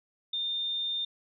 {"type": "tone", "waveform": "sine", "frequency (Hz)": 3620, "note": "A7", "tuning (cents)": 48, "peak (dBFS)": -29, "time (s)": [0.33, 1.05], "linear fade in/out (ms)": 5, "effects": []}